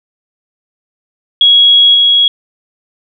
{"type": "tone with level steps", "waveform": "sine", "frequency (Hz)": 3322, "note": "G#7", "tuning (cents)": 0, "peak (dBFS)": [-3, -5], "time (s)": [1.41, 2.28], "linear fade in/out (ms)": 2, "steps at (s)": 1.94, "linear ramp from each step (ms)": 10, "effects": []}